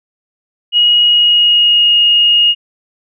sine tone with pitch glide, 2893 to 2861 Hz, F#7 to F7, -40 to +41 cents, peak -6 dBFS, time 0.72-2.55 s, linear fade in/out 50 ms, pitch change -19 cents, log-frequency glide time 1.03-1.97 s, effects none

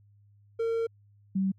triangle / sine tone pair in turn, 456.9 / 192.1 Hz, A#4 / G3, -35 / -35 cents, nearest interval octave + minor third, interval 1500 cents, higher first, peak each -24 dBFS, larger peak neither, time 0.59-0.87 / 1.35-1.52 s, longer first, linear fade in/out 10 ms, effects added 102 Hz sine -57 dBFS peak until 1.58 s

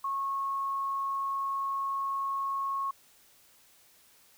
sine tone, 1095 Hz, C#6, 22 cents flat, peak -29 dBFS, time 0.04-2.91 s, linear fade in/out 5 ms, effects white hiss -61 dBFS RMS until 4.37 s

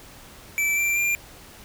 square tone with pitch steps, 2322 / 2354 / 2387 Hz, D7 / D7 / D7, -20 / +3 / +28 cents, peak -21 dBFS, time 0.58-1.15 s, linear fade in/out 0 ms, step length 190 ms, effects pink hiss -46 dBFS RMS until 1.64 s

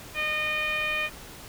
10% pulse tone with low-pass filter, 612 Hz, D#5, 29 cents flat, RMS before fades -28 dBFS, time 0.14-1.1 s, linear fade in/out 50 ms, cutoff 2500 Hz, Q 4.1, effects pink hiss -44 dBFS RMS until 1.48 s

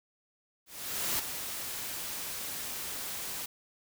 white noise with ADSR envelope, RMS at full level -30 dBFS, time 0.66-3.46 s, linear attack 530 ms, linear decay 10 ms, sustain -8 dB, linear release 5 ms, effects none

